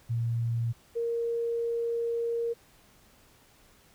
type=tone pair in turn; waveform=sine; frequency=116.54 / 466.2 Hz; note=A#2 / A#4; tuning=0 / 0 cents; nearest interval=2 octaves; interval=2400 cents; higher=second; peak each=-26 / -27 dBFS; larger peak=first; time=0.09-0.73 / 0.95-2.54 s; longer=second; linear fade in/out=20 ms; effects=pink hiss -60 dBFS RMS until 3.94 s